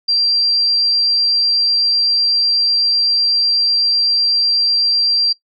sine tone, 4727 Hz, D8, 10 cents sharp, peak -12 dBFS, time 0.08-5.33 s, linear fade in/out 10 ms, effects noise-tail reverb RT60 0.1 s tail -17 dB re dry

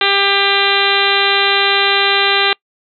harmonic tone, 397.5 Hz, G4, 24 cents sharp, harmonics 1 / 2 / 3 / 4 / 5 / 6 / 7 / 8 / 9 / 10, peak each -20 / -20 / -20 / -20 / -20 / -20 / -20 / -20 / -20 / -20 dBFS, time 0.01-2.53 s, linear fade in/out 2 ms, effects noise-tail reverb RT60 0.1 s tail -26 dB re dry

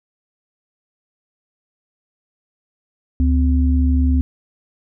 sine tone pair together, 72.19 / 256.8 Hz, D2 / C4, -29 / -32 cents, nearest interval octave + minor seventh, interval 2197 cents, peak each -13 / -19 dBFS, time 3.2-4.21 s, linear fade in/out 0 ms, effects none

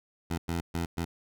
15% pulse tone bursts at uneven times, 84.5 Hz, E2, 43 cents sharp, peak -23 dBFS, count 4, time 0.3-0.38 / 0.48-0.61 / 0.74-0.86 / 0.97-1.05 s, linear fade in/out 10 ms, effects none

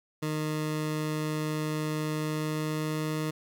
20% pulse tone with pitch glide, 154 to 155.25 Hz, D#3 to D#3, -17 to -3 cents, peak -24 dBFS, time 0.22-3.31 s, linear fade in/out 10 ms, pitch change +14 cents, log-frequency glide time 2.16-3.15 s, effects 11-bit

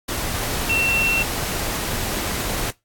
sine tone in noise, 2709 Hz, E7, 47 cents sharp, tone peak -18 dBFS, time 0.69-1.23 s, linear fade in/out 10 ms, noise pink, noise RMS -25 dBFS, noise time 0.08-2.71 s, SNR +4 dB, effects noise-tail reverb RT60 0.2 s tail -20 dB re dry + AAC 64 kbps

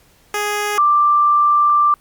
10% pulse / sine tone pair in turn, 415.3 / 1179.1 Hz, G#4 / D6, 0 / +7 cents, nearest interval octave + tritone, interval 1807 cents, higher second, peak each -10 dBFS, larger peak neither, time 0.34-0.78 / 0.78-1.94 s, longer second, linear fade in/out 2 ms, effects pink hiss -53 dBFS RMS until 2 s + Opus 48 kbps

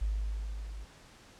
sine tone with level ramp, 51.91 Hz, G#1, in tune, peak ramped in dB -27 to -40 dBFS, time 0.01-0.85 s, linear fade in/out 10 ms, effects pink hiss -56 dBFS RMS until 1.39 s + low-pass 8000 Hz 12 dB/octave

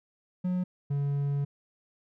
triangle tone pair in turn, 181.4 / 141.73 Hz, F#3 / C#3, -34 / +39 cents, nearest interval major third, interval 427 cents, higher first, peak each -24 dBFS, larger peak neither, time 0.44-0.64 / 0.9-1.45 s, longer second, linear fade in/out 10 ms, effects none

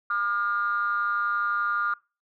triangle ring-modulated tone, 105.8 Hz, G#2, 33 cents sharp, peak -18 dBFS, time 0.1-1.94 s, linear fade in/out 5 ms, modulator 1310 Hz, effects noise-tail reverb RT60 0.3 s tail -24 dB re dry + tanh soft clip ceiling -14 dBFS

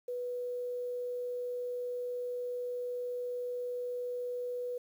sine tone, 491.7 Hz, B4, 8 cents flat, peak -34 dBFS, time 0.08-4.78 s, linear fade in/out 5 ms, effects 10-bit

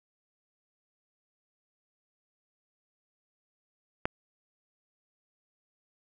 click, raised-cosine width 0.5 ms, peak -12 dBFS, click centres 4.055 s, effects none

